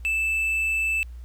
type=tone; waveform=triangle; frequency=2637 Hz; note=E7; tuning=in tune; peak=-20 dBFS; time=0.05-1.03 s; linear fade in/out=0 ms; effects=added 60 Hz sine -36 dBFS peak until 1.24 s + pink hiss -62 dBFS RMS until 1.24 s